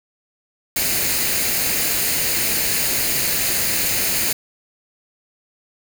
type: noise with comb filter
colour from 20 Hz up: white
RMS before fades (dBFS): -20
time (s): 0.76-4.33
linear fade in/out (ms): 5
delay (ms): 0.44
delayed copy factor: +0.5
effects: none